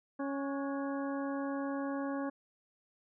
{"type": "harmonic tone with a mistuned harmonic", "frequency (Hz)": 277.2, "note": "C#4", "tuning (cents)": 0, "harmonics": [1, 2, 3, 4, 5, 6], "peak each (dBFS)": [-35, -40, -45, -45, -51, -49], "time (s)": [0.19, 2.3], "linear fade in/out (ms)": 10, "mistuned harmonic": 5, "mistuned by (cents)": 73, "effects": []}